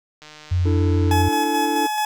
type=click train; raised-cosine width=0.2 ms; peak=-24 dBFS; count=140; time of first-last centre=0.22-1.134 s; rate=152 Hz
type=tone with vibrato; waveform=sine; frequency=89.5 Hz; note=F2; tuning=43 cents sharp; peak=-16 dBFS; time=0.51-1.29 s; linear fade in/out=10 ms; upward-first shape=sine; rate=6.8 Hz; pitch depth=12 cents each way
type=chord; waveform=triangle; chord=D suspended second; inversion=none; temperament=just; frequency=293.7 / 330.4 / 440.5 Hz; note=D4 / E4 / A4; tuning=0 / +4 / +2 cents; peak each=-22 / -24 / -25 dBFS; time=0.65-1.87 s; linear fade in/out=10 ms
type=tone with tremolo; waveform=40% pulse; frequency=850 Hz; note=G#5; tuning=40 cents sharp; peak=-18 dBFS; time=1.11-2.05 s; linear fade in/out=2 ms; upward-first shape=square; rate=4.6 Hz; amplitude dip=30%
effects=none